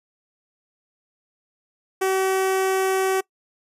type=tone with notch filter; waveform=sawtooth; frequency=380.8 Hz; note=F#4; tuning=50 cents sharp; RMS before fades=-21 dBFS; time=2.01-3.21 s; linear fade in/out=10 ms; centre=4100 Hz; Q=1.4; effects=noise-tail reverb RT60 0.1 s tail -23 dB re dry + resampled to 32000 Hz